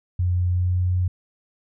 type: tone with pitch glide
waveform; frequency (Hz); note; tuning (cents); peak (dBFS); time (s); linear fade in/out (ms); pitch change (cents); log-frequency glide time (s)
sine; 89.4 to 90.54; F2 to F#2; +41 to -37; -18; 0.19-1.08; 5; +22; 0.48-0.86
effects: none